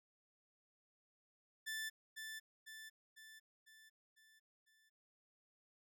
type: tone with echo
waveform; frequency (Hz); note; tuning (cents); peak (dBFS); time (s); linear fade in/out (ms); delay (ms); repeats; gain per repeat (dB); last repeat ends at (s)
sawtooth; 1760; A6; 0; -38; 1.66-1.9; 20; 500; 6; -5; 4.9
effects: none